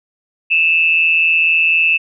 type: tone with amplitude modulation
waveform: sine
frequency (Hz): 2637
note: E7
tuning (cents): 0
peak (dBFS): -7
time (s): 0.5-1.98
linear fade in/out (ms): 20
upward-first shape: sine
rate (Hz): 164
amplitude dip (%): 65
effects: none